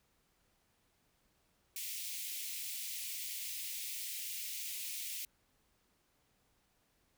white high-pass noise, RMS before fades -42 dBFS, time 1.76-5.25 s, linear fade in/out 2 ms, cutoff 2100 Hz, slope 48 dB/octave, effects pink hiss -75 dBFS RMS until 7.17 s

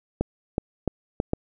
clicks, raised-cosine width 2 ms, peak -9 dBFS, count 5, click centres 0.21 / 0.581 / 0.877 / 1.201 / 1.334 s, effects none

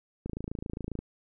click train, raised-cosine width 3 ms, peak -22 dBFS, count 21, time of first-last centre 0.26-0.99 s, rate 27.4 Hz, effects none

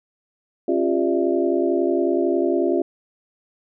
sine tone cluster, 271.2 / 347.6 / 398.6 / 591 / 664 Hz, C#4 / F4 / G4 / D5 / E5, -38 / -8 / +29 / +11 / +12 cents, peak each -24 / -20 / -24 / -27 / -28 dBFS, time 0.68-2.82 s, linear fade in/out 5 ms, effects none

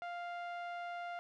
sawtooth tone with low-pass filter, 698.5 Hz, F5, in tune, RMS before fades -43 dBFS, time 0.02-1.19 s, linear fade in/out 0 ms, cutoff 2100 Hz, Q 0.78, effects none

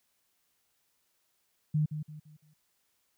sine tone with echo, 152.2 Hz, D#3, 38 cents flat, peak -24 dBFS, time 1.74-1.86 s, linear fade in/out 10 ms, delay 170 ms, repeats 4, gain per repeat -9 dB, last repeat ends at 2.54 s, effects white hiss -75 dBFS RMS until 3.17 s

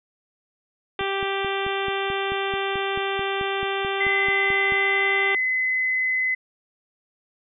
harmonic tone, 392 Hz, G4, in tune, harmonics 1 / 2 / 3 / 4 / 5 / 6 / 7 / 8 / 9, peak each -27 / -30 / -32 / -33 / -34 / -35 / -35 / -36 / -37 dBFS, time 0.99-5.35 s, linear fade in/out 2 ms
click train, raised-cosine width 3 ms, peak -23 dBFS, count 18, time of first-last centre 1.01-4.722 s, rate 4.58 Hz
sine tone, 2031 Hz, B6, 48 cents sharp, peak -20 dBFS, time 4-6.35 s, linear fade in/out 10 ms
effects none

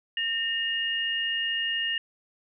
sine tone pair together, 1828.3 / 2844 Hz, A#6 / F7, -34 / +31 cents, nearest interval minor sixth, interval 765 cents, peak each -30 / -27 dBFS, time 0.17-1.98 s, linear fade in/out 2 ms, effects none

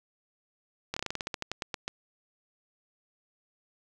slowing click train, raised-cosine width 0.2 ms, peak -15 dBFS, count 15, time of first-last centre 0.94-1.88 s, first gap 25 ms, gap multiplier 1.14, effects none

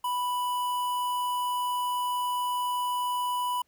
square tone with notch filter, 987.8 Hz, B5, in tune, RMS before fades -29 dBFS, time 0.04-3.62 s, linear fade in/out 5 ms, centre 5500 Hz, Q 0.84, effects pink hiss -72 dBFS RMS until 3.67 s

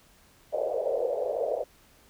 white band-pass noise, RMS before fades -29 dBFS, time 0.52-1.64 s, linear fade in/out 10 ms, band 460 to 620 Hz, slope 48 dB/octave, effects pink hiss -59 dBFS RMS until 2.09 s

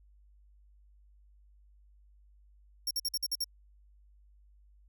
sawtooth tone bursts, 5530 Hz, F8, 18 cents flat, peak -27 dBFS, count 7, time 2.87-3.443 s, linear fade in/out 5 ms, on 39 ms, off 50 ms, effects added 50 Hz sine -58 dBFS peak until 4.88 s

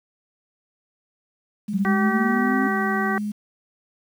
sine tone with pitch glide, 207.7 to 208.9 Hz, G#3 to G#3, 0 to +10 cents, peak -24 dBFS, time 1.68-3.32 s, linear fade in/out 10 ms, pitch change +10 cents, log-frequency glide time 2.04-2.14 s
sine linear sweep, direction up, 185 to 269.6 Hz, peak -21 dBFS, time 1.73-2.68 s, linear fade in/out 10 ms
harmonic tone, 384.7 Hz, G4, 33 cents flat, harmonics 1 / 2 / 3 / 4 / 5, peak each -28 / -28 / -28 / -28 / -28 dBFS, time 1.85-3.18 s, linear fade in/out 0 ms
effects 8-bit

